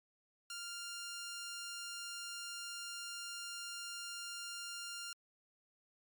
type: tone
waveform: 10% pulse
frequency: 1396.9 Hz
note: F6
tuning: in tune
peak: -35 dBFS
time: 0.5-5.13 s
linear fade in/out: 2 ms
effects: MP3 96 kbps